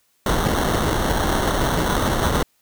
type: noise with sample-and-hold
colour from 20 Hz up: pink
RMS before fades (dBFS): -20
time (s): 0.26-2.43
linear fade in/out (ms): 2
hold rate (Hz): 2450
effects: white hiss -64 dBFS RMS until 2.61 s